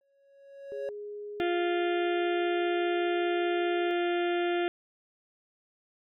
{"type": "tone with exponential growth", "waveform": "triangle", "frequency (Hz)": 554.4, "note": "C#5", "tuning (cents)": 0, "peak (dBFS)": -29, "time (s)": [0.01, 0.89], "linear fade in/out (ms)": 1, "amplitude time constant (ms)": 190}
{"type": "tone", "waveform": "sine", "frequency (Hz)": 414.2, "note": "G#4", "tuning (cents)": -5, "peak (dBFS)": -37, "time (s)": [0.72, 3.91], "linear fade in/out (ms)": 0}
{"type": "harmonic tone", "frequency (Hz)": 349.2, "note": "F4", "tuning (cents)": 0, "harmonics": [1, 2, 4, 5, 6, 7, 8, 9, 10], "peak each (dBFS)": [-27, -33, -39, -41, -43, -44, -45, -46, -47], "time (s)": [1.4, 4.68], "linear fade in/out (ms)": 0}
{"effects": []}